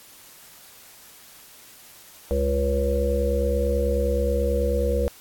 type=harmonic tone; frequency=69.3 Hz; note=C#2; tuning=in tune; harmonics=1 / 3 / 5 / 7 / 8; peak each=-23 / -31 / -33 / -24 / -28 dBFS; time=2.31-5.08 s; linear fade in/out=0 ms; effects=white hiss -48 dBFS RMS until 5.2 s + AAC 64 kbps